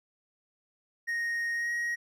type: tone with pitch glide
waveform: triangle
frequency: 1864.7 to 1889.6 Hz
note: A#6 to A#6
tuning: 0 to +23 cents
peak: -27 dBFS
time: 1.07-1.96 s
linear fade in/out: 20 ms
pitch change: +23 cents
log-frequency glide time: 1.54-1.71 s
effects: none